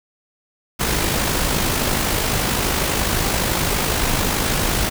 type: noise with amplitude modulation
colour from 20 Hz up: pink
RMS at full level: -18 dBFS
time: 0.79-4.9 s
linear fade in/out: 20 ms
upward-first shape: sine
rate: 51.8 Hz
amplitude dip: 40%
effects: none